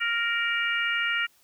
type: harmonic tone with a mistuned harmonic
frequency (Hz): 466.2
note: A#4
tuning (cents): 0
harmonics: 3 / 4 / 5 / 6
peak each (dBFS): -28 / -29 / -30 / -31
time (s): 0-1.27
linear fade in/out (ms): 20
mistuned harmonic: 6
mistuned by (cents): +22
effects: white hiss -62 dBFS RMS until 1.43 s